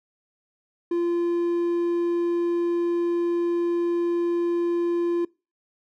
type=tone; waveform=triangle; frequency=344.5 Hz; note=F4; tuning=24 cents flat; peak=-19 dBFS; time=0.91-5.25 s; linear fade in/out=5 ms; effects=noise-tail reverb RT60 0.3 s tail -24 dB re dry